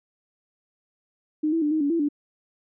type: tone with pitch steps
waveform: sine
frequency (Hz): 306.4 / 328.5 / 296.7 / 313.4 / 285.2 / 334.4 / 291.4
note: D#4 / E4 / D4 / D#4 / C#4 / E4 / D4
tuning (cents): -27 / -6 / +18 / +13 / +49 / +25 / -13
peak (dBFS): -20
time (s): 1.43-2.088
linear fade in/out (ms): 10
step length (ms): 94
effects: none